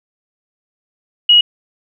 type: tone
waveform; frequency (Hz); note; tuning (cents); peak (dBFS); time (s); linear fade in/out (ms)
sine; 2900; F#7; -35; -5; 1.29-1.41; 5
effects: none